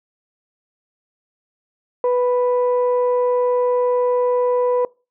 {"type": "tone pair together", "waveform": "sine", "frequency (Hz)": [493.9, 987.8], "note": ["B4", "B5"], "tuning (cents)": [0, 0], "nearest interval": "octave", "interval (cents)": 1200, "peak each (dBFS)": [-14, -23], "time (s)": [2.04, 4.85], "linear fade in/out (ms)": 2, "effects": ["noise-tail reverb RT60 0.3 s tail -24 dB re dry", "tanh soft clip ceiling -9 dBFS"]}